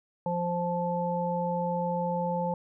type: harmonic tone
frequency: 174.61 Hz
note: F3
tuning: in tune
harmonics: 1 / 3 / 5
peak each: -31 / -31 / -31 dBFS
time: 0.26-2.54 s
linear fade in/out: 2 ms
effects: none